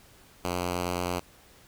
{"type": "tone with vibrato", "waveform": "5% pulse", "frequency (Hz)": 88.9, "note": "F2", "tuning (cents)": 31, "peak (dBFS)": -17, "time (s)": [0.44, 1.2], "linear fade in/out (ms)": 10, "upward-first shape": "sine", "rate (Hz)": 9, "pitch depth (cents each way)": 11, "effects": ["pink hiss -56 dBFS RMS until 1.67 s"]}